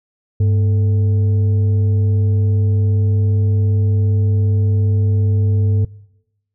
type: tone with frequency modulation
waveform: sine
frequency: 100.3 Hz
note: G2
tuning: 40 cents sharp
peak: -11 dBFS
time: 0.4-5.85 s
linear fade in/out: 5 ms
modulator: 341 Hz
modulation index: 0.24
effects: noise-tail reverb RT60 0.9 s tail -23 dB re dry